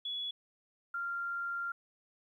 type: tone pair in turn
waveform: sine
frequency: 3390 / 1388.7 Hz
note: G#7 / F6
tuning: +35 / -10 cents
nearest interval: octave + minor third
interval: 1545 cents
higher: first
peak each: -35 / -34 dBFS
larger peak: second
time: 0.05-0.31 / 0.94-1.72 s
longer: second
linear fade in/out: 5 ms
effects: 12-bit